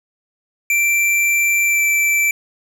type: tone with pitch glide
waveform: square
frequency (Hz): 2349 to 2331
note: D7 to D7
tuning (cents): 0 to -14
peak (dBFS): -14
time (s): 0.7-2.31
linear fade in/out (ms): 2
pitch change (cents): -14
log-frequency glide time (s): 1.65-1.83
effects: none